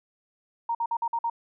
sine tone bursts, 930 Hz, A#5, 4 cents flat, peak -24 dBFS, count 6, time 0.69-1.299 s, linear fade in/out 5 ms, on 59 ms, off 51 ms, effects none

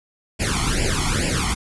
pink noise with flanger, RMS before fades -21 dBFS, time 0.39-1.55 s, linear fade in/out 20 ms, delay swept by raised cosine 0.4 to 0.94 ms, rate 2.3 Hz, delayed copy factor +1, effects resampled to 24000 Hz

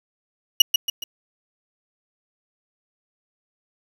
35% pulse tone with echo, 2883 Hz, F#7, 46 cents flat, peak -5 dBFS, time 0.6-0.62 s, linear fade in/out 5 ms, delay 140 ms, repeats 3, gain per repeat -7 dB, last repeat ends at 1.04 s, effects 7-bit

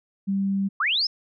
sine tone, 196 Hz, G3, in tune, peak -21 dBFS, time 0.27-0.69 s, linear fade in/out 20 ms
sine linear sweep, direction up, 1045 to 5360 Hz, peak -20 dBFS, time 0.8-1.07 s, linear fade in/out 5 ms
effects none

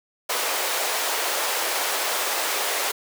pink high-pass noise, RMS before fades -25 dBFS, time 0.29-2.92 s, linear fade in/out 10 ms, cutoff 480 Hz, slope 24 dB/octave, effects none

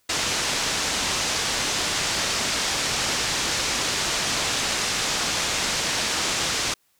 white low-pass noise, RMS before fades -25 dBFS, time 0.09-6.74 s, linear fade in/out 5 ms, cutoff 7000 Hz, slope 24 dB/octave, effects white hiss -66 dBFS RMS until 6.99 s

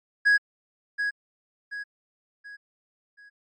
triangle tone with echo, 1661.2 Hz, G#6, in tune, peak -14 dBFS, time 0.25-0.38 s, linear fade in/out 20 ms, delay 730 ms, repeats 4, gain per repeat -8 dB, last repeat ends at 3.3 s, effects MP3 32 kbps

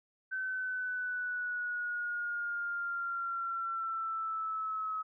sine linear sweep, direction down, 1532 to 1279 Hz, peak -33 dBFS, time 0.31-5.03 s, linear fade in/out 20 ms, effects none

